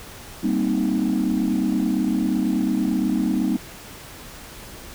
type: chord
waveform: sine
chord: C minor seventh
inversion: second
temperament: equal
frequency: 196 / 233.1 / 261.6 / 311.1 Hz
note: G3 / Bb3 / C4 / Eb4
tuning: 0 / 0 / 0 / 0 cents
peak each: -23 dBFS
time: 0.43-3.57 s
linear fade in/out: 10 ms
effects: tanh soft clip ceiling -13 dBFS + pink hiss -40 dBFS RMS until 4.94 s